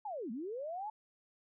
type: linear two-way sweep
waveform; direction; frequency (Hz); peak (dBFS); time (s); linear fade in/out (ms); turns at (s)
sine; down then up; 880 to 204.1 to 880; -38; 0.05-0.9; 5; 0.31
effects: none